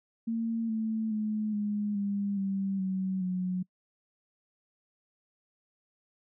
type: tone with pitch steps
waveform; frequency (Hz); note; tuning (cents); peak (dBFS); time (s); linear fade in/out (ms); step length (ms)
sine; 227.8 / 220.8 / 214 / 207.5 / 201.1 / 194.9 / 188.92 / 183.12; A#3 / A3 / A3 / G#3 / G3 / G3 / F#3 / F#3; -40 / +6 / -48 / -1 / +44 / -10 / +36 / -18; -28; 0.27-3.63; 10; 420
effects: noise-tail reverb RT60 0.1 s tail -26 dB re dry